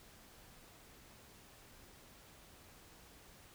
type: silence
effects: pink hiss -60 dBFS RMS until 3.54 s